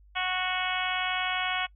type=harmonic tone; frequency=368.3 Hz; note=F#4; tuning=8 cents flat; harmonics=2 / 3 / 4 / 5 / 6 / 7 / 8 / 9; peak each=-33 / -35 / -34 / -38 / -33 / -37 / -36 / -37 dBFS; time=0.15-1.67 s; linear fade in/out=20 ms; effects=noise-tail reverb RT60 0.1 s tail -24 dB re dry + added 50 Hz sine -53 dBFS peak until 1.75 s